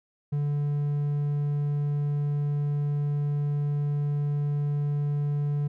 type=tone; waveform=triangle; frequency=145.4 Hz; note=D3; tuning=17 cents flat; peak=-22 dBFS; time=0.32-5.68 s; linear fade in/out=10 ms; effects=none